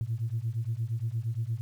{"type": "beating tone pair", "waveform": "sine", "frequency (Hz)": [110, 118.6], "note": ["A2", "A#2"], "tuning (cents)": [0, 30], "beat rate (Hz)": 8.6, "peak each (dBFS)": -31, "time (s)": [0.01, 1.61], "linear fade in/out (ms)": 0, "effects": ["tanh soft clip ceiling -22 dBFS", "10-bit"]}